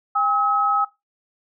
sine tone pair together, 807 / 1281 Hz, G#5 / E6, -50 / -50 cents, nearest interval minor sixth, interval 800 cents, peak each -22 / -18 dBFS, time 0.15-0.85 s, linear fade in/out 10 ms, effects noise-tail reverb RT60 0.2 s tail -19 dB re dry

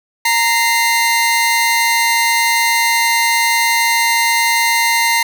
sawtooth tone pair together, 926.5 / 2082 Hz, A#5 / C7, -11 / -9 cents, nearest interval octave + major second, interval 1402 cents, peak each -11 dBFS, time 0.25-5.23 s, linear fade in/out 5 ms, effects none

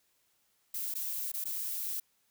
violet noise with dropouts, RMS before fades -36 dBFS, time 0.74-2 s, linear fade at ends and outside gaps 5 ms, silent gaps 0.941-0.952 / 1.318-1.338 / 1.442-1.454 s, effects white hiss -73 dBFS RMS until 2.3 s

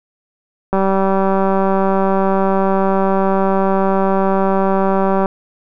click train, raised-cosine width 1 ms, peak -3 dBFS, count 875, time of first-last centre 0.73-5.258 s, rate 193 Hz, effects none

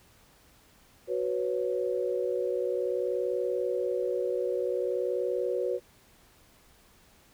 sine chord, F# suspended fourth, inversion none, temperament equal, 370 / 493.9 / 554.4 Hz, F#4 / B4 / C#5, 0 / 0 / 0 cents, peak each -31 / -30 / -33 dBFS, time 1.07-5.8 s, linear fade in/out 50 ms, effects pink hiss -60 dBFS RMS until 7.33 s

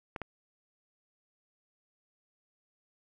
clicks, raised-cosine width 0.5 ms, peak -22 dBFS, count 2, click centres 0.162 / 0.217 s, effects none

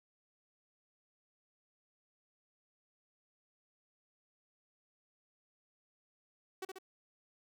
sawtooth tone with echo, 378.5 Hz, F#4, 39 cents sharp, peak -35 dBFS, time 6.62-6.65 s, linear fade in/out 5 ms, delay 68 ms, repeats 2, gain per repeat -4 dB, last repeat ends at 6.786 s, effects none

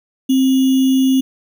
sine tone with sample-and-hold, 263.8 Hz, C4, 14 cents sharp, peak -10 dBFS, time 0.29-1.21 s, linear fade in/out 10 ms, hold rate 3150 Hz, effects none

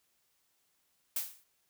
blue noise with exponential decay, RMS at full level -30 dBFS, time 1.16-1.44 s, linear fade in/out 5 ms, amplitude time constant 60 ms, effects white hiss -75 dBFS RMS until 1.69 s

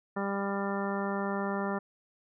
harmonic tone, 198.4 Hz, G3, 21 cents sharp, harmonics 1 / 2 / 3 / 4 / 5 / 6 / 7 / 9, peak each -33 / -36 / -38 / -39 / -40 / -41 / -41 / -43 dBFS, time 0.16-1.79 s, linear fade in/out 10 ms, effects none

